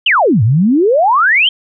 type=exponential two-way sweep; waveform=sine; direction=down then up; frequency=3228 to 101.3 to 3228 Hz; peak=-7 dBFS; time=0.06-1.49 s; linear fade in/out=5 ms; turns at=0.43 s; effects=none